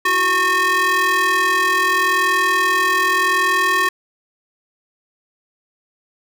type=ring-modulated tone; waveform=square; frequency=359.9 Hz; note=F#4; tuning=48 cents flat; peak=-12 dBFS; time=0.05-3.89 s; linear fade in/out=5 ms; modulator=1460 Hz; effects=none